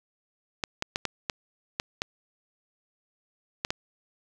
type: clicks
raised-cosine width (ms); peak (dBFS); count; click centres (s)
0.2; -10; 9; 0.638 / 0.824 / 0.959 / 1.053 / 1.298 / 1.799 / 2.019 / 3.649 / 3.705
effects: 8-bit